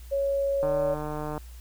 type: tone with pitch glide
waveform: sine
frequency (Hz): 554.4 to 567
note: C#5 to C#5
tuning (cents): 0 to +39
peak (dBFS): -23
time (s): 0.11-0.95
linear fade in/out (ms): 20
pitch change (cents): +39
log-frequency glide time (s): 0.62-0.76
type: click train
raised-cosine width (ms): 1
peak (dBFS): -20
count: 114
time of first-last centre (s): 0.63-1.378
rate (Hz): 151
effects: added 60 Hz sine -41 dBFS peak until 1.6 s + white hiss -55 dBFS RMS until 1.6 s